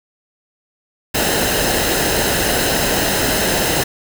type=noise with comb filter; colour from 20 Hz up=pink; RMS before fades=-17 dBFS; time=1.14-3.84 s; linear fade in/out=10 ms; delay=0.87 ms; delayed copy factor=-0.55; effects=none